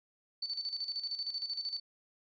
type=tone with tremolo; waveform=sine; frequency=4515 Hz; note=C#8; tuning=31 cents sharp; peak=-33 dBFS; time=0.42-1.8 s; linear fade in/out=5 ms; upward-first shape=square; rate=13 Hz; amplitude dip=65%; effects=resampled to 16000 Hz